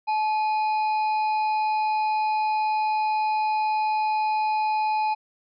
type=harmonic tone with a mistuned harmonic; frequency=823 Hz; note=G#5; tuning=16 cents flat; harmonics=1 / 3 / 5 / 6; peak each=-21 / -35 / -44 / -48 dBFS; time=0.07-5.15 s; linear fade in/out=20 ms; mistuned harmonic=1; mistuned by=+78 cents; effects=none